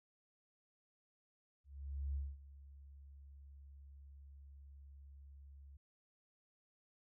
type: tone with ADSR envelope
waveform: sine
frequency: 69.6 Hz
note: C#2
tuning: 8 cents sharp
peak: -36 dBFS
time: 1.64-5.77 s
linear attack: 510 ms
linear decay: 220 ms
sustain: -18 dB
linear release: 5 ms
effects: none